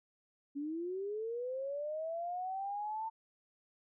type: linear sweep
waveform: sine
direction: up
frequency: 277.2 to 901 Hz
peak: -36 dBFS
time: 0.55-3.1 s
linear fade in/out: 20 ms
effects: none